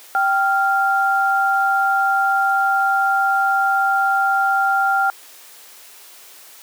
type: tone pair together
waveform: sine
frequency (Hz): 781.2 / 1392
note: G5 / F6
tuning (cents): -6 / -6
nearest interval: minor seventh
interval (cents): 1000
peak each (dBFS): -17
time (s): 0.15-5.1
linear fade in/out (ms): 0
effects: white hiss -43 dBFS RMS until 6.62 s + high-pass 400 Hz 12 dB/octave